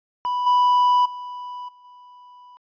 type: tone with level steps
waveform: triangle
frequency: 987.8 Hz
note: B5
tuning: in tune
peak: -19 / -12 / -29 / -46 / -42 dBFS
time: 0.25-2.57 s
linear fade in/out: 0 ms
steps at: 0.46 / 1.05 / 1.68 / 1.84 s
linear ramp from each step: 10 ms
effects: resampled to 11025 Hz